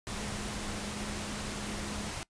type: tone in noise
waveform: sine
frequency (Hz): 207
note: G#3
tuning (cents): -5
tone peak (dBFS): -41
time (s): 0.11-2.09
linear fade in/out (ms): 0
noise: pink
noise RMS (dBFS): -38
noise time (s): 0.07-2.23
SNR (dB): -6
effects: noise-tail reverb RT60 0.1 s tail -22 dB re dry + resampled to 22050 Hz